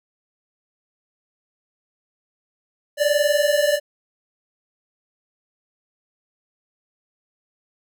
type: tone pair together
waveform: square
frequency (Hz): 576.2 / 597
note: D5 / D5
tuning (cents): -33 / +28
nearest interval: minor second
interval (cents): 61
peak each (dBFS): -20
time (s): 2.97-3.8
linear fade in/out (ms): 50
effects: none